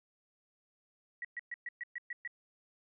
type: tone bursts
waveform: sine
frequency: 1923 Hz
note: B6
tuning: 47 cents flat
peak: -37 dBFS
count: 8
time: 1.22-2.276 s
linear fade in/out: 2 ms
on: 27 ms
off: 120 ms
effects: none